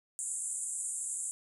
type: band-pass noise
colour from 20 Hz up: pink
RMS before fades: -37 dBFS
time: 0.19-1.31 s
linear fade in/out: 0 ms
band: 7200 to 10000 Hz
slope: 96 dB/octave
effects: none